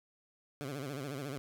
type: tone with vibrato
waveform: 15% pulse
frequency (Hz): 138.59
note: C#3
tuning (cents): 0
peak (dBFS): -32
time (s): 0.61-1.38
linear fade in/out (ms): 0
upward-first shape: sine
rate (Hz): 14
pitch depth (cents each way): 130
effects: none